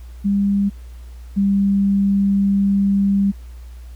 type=tone pair in turn; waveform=sine; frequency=200 / 198.16 Hz; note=G3 / G3; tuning=+35 / +19 cents; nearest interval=unison; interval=16 cents; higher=first; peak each=-14 / -13 dBFS; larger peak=second; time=0.24-0.7 / 1.36-3.32 s; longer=second; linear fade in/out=20 ms; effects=added 60 Hz sine -33 dBFS peak until 3.95 s + pink hiss -53 dBFS RMS until 3.95 s